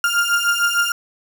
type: beating tone pair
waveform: 35% pulse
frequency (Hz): 1399 / 1405.6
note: F6 / F6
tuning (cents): +3 / +11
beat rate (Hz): 6.6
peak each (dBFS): -17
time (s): 0.04-0.92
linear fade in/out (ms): 2
effects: none